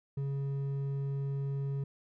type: tone with hard clipping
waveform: sine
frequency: 138.59 Hz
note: C#3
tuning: in tune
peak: -33 dBFS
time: 0.17-1.84 s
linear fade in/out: 5 ms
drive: 5 dB
effects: none